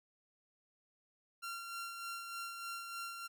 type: tone with tremolo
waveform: sawtooth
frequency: 1375 Hz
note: F6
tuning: 27 cents flat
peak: -37 dBFS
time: 1.42-3.28 s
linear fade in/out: 20 ms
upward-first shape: sine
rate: 3.3 Hz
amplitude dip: 40%
effects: none